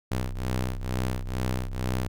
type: ring-modulated tone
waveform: sawtooth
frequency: 63.2 Hz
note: B1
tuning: 41 cents sharp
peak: -20 dBFS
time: 0.11-2.08 s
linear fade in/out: 10 ms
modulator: 32.7 Hz
effects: none